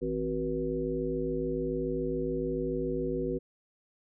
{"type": "harmonic tone with a mistuned harmonic", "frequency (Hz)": 53.5, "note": "A1", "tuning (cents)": -48, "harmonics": [1, 3, 5, 7, 9], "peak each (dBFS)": [-39, -38, -35, -33, -34], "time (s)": [0.01, 3.39], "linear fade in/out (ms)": 20, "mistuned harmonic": 5, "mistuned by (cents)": -38, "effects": []}